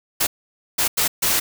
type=noise bursts at uneven times; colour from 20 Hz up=white; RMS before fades=-19 dBFS; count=4; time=0.2-0.27 / 0.78-0.88 / 0.97-1.08 / 1.22-1.4 s; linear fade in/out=10 ms; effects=none